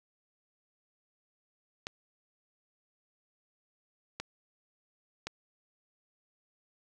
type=clicks; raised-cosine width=0.2 ms; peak=-19 dBFS; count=3; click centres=1.869 / 4.2 / 5.27 s; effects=none